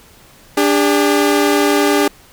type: tone pair together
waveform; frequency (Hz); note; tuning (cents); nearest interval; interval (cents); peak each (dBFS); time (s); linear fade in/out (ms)
sawtooth; 292.3 / 403.4; D4 / G4; -8 / +50; tritone; 558; -10; 0.57-2.08; 5
effects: pink hiss -45 dBFS RMS until 2.32 s